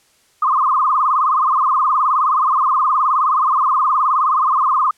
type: tone with vibrato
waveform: sine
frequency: 1136 Hz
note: C#6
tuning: 42 cents sharp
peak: -12 dBFS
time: 0.42-4.91 s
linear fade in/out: 5 ms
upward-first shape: sine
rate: 19 Hz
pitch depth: 180 cents each way
effects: white hiss -56 dBFS RMS until 4.97 s + low-pass 10000 Hz 12 dB/octave